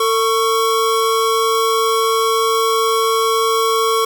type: tone pair together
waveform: square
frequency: 450.5 / 1108.7 Hz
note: A4 / C#6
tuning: +41 / 0 cents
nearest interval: octave + major third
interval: 1559 cents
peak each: -17 dBFS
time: 0-4.05 s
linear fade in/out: 5 ms
effects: none